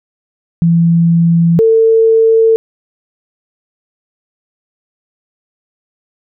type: tone pair in turn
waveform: sine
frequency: 168.1 / 448.8 Hz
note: E3 / A4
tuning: +34 / +34 cents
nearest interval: octave + perfect fourth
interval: 1700 cents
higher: second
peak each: -6 / -5 dBFS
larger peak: second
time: 0.62-1.59 / 1.59-2.56 s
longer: neither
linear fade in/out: 0 ms
effects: none